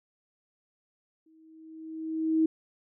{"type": "tone with exponential growth", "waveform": "sine", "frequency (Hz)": 319.1, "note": "D#4", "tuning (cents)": 44, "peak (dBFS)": -19, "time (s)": [1.26, 2.46], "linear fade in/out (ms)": 5, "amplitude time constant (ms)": 260, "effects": []}